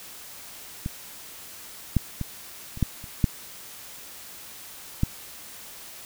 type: clicks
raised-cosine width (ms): 5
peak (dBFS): -16 / -7 / -16 / -25 / -8 / -28 / -6 / -8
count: 8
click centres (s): 0.861 / 1.967 / 2.213 / 2.774 / 2.827 / 3.041 / 3.242 / 5.034
effects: white hiss -43 dBFS RMS until 6.05 s